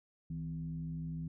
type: tone with frequency modulation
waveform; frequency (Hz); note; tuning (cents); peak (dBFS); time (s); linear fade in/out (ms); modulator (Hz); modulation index
sine; 160.4; E3; -47; -37; 0.3-1.28; 5; 93.1; 0.56
effects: none